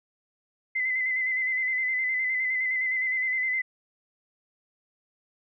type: tone with vibrato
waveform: sine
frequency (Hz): 2042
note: C7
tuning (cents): -43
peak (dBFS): -24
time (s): 0.75-3.62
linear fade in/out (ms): 10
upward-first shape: square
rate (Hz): 9.7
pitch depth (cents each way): 31
effects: none